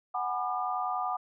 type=chord; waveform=sine; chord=G# half-diminished seventh; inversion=third; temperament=equal with one note detuned; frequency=740 / 830.6 / 987.8 / 1204.2 Hz; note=F#5 / G#5 / B5 / D6; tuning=0 / 0 / 0 / +43 cents; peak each=-32 / -38 / -38 / -33 dBFS; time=0.14-1.17 s; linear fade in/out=10 ms; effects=none